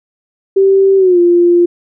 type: tone with pitch glide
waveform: sine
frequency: 388.5 to 348.1 Hz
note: G4 to F4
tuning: -16 to -6 cents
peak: -5 dBFS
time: 0.56-1.66 s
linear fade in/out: 10 ms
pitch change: -190 cents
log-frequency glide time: 0.97-1.19 s
effects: none